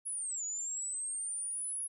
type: linear two-way sweep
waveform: sine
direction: down then up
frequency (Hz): 10548 to 6800 to 10548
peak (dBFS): -35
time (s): 0.05-1.88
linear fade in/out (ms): 20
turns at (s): 0.44
effects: none